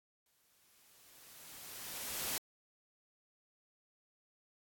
white noise with exponential growth, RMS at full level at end -36 dBFS, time 0.26-2.38 s, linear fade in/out 2 ms, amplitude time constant 460 ms, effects AAC 64 kbps

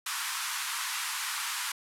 pink band-pass noise, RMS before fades -34 dBFS, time 0.06-1.72 s, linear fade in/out 5 ms, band 960 to 13000 Hz, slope 48 dB/octave, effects none

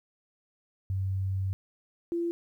sine tone pair in turn, 95.7 / 341 Hz, G2 / F4, -41 / -41 cents, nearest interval octave + minor seventh, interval 2200 cents, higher second, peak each -27 dBFS, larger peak neither, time 0.9-1.53 / 2.12-2.31 s, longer first, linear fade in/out 0 ms, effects 11-bit

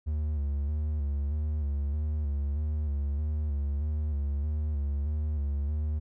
triangle tone with vibrato, 73.42 Hz, D2, in tune, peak -25 dBFS, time 0.06-6 s, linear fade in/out 20 ms, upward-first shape square, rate 1.6 Hz, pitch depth 55 cents each way, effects none

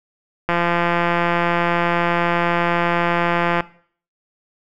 click train, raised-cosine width 0.5 ms, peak -4 dBFS, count 537, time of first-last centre 0.49-3.606 s, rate 172 Hz, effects noise-tail reverb RT60 0.5 s tail -18 dB re dry

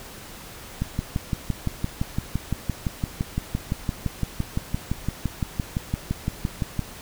click train, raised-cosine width 5 ms, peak -11 dBFS, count 36, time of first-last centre 0.82-6.793 s, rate 5.86 Hz, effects pink hiss -41 dBFS RMS until 7.01 s

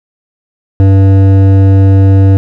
triangle tone with hard clipping, 97 Hz, G2, 18 cents flat, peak -4 dBFS, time 0.8-2.37 s, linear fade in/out 0 ms, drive 15 dB, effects none

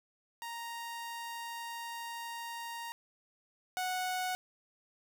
sawtooth tone pair in turn, 932.3 / 737.2 Hz, A#5 / F#5, 0 / -7 cents, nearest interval major third, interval 407 cents, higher first, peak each -36 / -29 dBFS, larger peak second, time 0.42-2.92 / 3.77-4.35 s, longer first, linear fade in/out 0 ms, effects 10-bit

